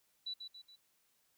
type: tone with echo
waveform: sine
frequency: 3951 Hz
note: B7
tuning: in tune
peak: -38 dBFS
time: 0.26-0.34 s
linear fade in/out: 10 ms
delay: 140 ms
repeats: 3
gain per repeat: -6 dB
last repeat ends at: 0.76 s
effects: white hiss -75 dBFS RMS until 1.37 s